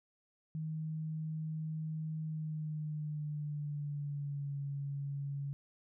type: tone with pitch glide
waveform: sine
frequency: 157.1 to 140.77 Hz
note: D#3 to C#3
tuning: +17 to +27 cents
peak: -36 dBFS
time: 0.55-5.53 s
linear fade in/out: 0 ms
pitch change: -190 cents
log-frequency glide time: 2.24-4.59 s
effects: none